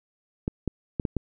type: clicks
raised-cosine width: 3 ms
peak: -13 dBFS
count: 5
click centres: 0.479 / 0.677 / 0.998 / 1.052 / 1.167 s
effects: none